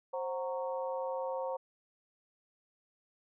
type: harmonic tone with a mistuned harmonic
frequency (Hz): 185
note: F#3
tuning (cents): 0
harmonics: 3 / 4 / 5 / 6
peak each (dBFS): -35 / -44 / -40 / -47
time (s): 0.13-1.57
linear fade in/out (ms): 10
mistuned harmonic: 3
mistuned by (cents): -84
effects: none